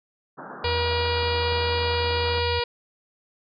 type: band-pass noise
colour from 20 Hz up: white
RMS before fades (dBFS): -39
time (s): 0.37-2.41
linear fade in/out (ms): 20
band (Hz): 140 to 1600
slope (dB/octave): 96
type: harmonic tone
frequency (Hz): 478.9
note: A#4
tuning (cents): +47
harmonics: 1 / 2 / 3 / 4 / 5 / 6 / 7 / 8 / 9 / 10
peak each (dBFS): -26 / -29 / -36 / -36 / -33 / -34 / -37 / -36 / -35 / -35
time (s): 0.64-2.64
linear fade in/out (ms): 5
type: tone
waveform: sine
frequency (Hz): 83.9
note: E2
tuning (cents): +31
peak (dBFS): -27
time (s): 0.64-2.6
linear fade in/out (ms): 10
type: clicks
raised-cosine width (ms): 3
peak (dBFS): -28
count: 2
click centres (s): 1.232 / 1.524
effects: none